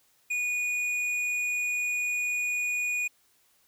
sine tone with hard clipping, 2459 Hz, D#7, 21 cents flat, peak -28 dBFS, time 0.3-3.08 s, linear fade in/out 10 ms, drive 7 dB, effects white hiss -66 dBFS RMS until 3.67 s

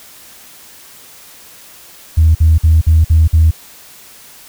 sine tone bursts, 80.1 Hz, E2, 49 cents flat, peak -4 dBFS, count 6, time 2.17-3.51 s, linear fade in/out 10 ms, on 180 ms, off 52 ms, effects tanh soft clip ceiling -1 dBFS + white hiss -39 dBFS RMS until 4.48 s

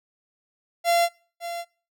45% pulse tone with echo, 686 Hz, F5, 31 cents flat, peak -18 dBFS, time 0.84-1.09 s, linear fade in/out 50 ms, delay 560 ms, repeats 1, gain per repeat -12 dB, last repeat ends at 1.65 s, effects noise-tail reverb RT60 0.4 s tail -22 dB re dry

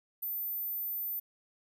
sine tone, 14080 Hz, A9, in tune, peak -33 dBFS, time 0.22-1.2 s, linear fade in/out 10 ms, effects none

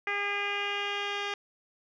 10% pulse tone with low-pass filter sweep, 405.6 Hz, G#4, 41 cents flat, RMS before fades -32 dBFS, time 0.07-1.34 s, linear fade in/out 2 ms, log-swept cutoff 2200 to 3800 Hz, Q 3.6, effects none

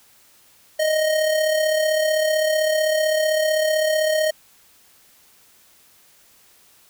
square tone with amplitude modulation, 622.3 Hz, D#5, in tune, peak -16 dBFS, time 0.79-4.31 s, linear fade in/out 10 ms, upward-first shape sine, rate 35.7 Hz, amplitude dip 45%, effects white hiss -54 dBFS RMS until 6.89 s

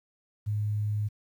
sine tone, 105 Hz, G#2, 19 cents sharp, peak -26 dBFS, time 0.46-1.09 s, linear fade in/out 20 ms, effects 10-bit

